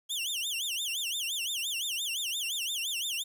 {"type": "tone with vibrato", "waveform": "sawtooth", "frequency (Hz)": 3136, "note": "G7", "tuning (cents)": 0, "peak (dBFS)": -28, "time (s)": [0.09, 3.24], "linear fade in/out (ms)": 20, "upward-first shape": "sine", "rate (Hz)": 5.8, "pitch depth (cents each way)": 260, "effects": ["10-bit"]}